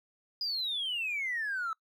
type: exponential sweep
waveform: triangle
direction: down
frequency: 4974 to 1292 Hz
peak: -28 dBFS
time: 0.41-1.73 s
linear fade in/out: 2 ms
effects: noise-tail reverb RT60 0.1 s tail -24 dB re dry + tanh soft clip ceiling -28 dBFS